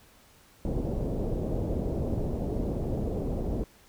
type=low-pass noise; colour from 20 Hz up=pink; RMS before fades=-30 dBFS; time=0.65-3.64 s; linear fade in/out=2 ms; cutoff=580 Hz; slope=24 dB/octave; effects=pink hiss -58 dBFS RMS until 3.88 s